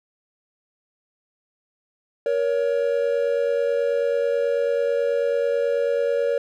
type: tone pair together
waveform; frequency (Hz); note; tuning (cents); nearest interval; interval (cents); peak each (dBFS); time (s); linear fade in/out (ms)
triangle; 471.2 / 560.4; A#4 / C#5; +19 / +19; minor third; 300; -20; 2.26-6.38; 2
effects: none